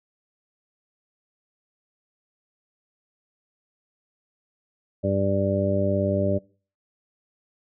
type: harmonic tone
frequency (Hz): 98.1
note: G2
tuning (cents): +2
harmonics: 1 / 2 / 3 / 4 / 5 / 6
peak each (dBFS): -26 / -27 / -30 / -30 / -34 / -24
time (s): 5.03-6.39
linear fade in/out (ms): 20
effects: noise-tail reverb RT60 0.4 s tail -23 dB re dry